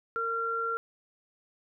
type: tone pair together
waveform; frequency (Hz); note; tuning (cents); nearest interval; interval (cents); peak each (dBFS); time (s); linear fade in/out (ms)
sine; 458.4 / 1373.6; A#4 / F6; -29 / -29; octave + perfect fifth; 1900; -35 / -29; 0.16-0.77; 0
effects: none